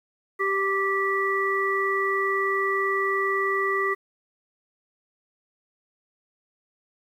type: harmonic tone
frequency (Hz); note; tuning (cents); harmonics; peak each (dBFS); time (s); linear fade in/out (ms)
391; G4; -4; 1 / 3 / 5; -26 / -26 / -26; 0.39-3.95; 20
effects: 9-bit